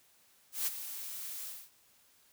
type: noise with ADSR envelope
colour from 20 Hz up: blue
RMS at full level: -31 dBFS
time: 0.52-1.7 s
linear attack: 150 ms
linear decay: 23 ms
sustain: -11 dB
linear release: 240 ms
effects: white hiss -66 dBFS RMS until 2.32 s